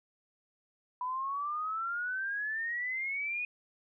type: exponential sweep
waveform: sine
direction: up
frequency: 987.8 to 2489 Hz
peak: -32 dBFS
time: 1.01-3.45 s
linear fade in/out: 2 ms
effects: none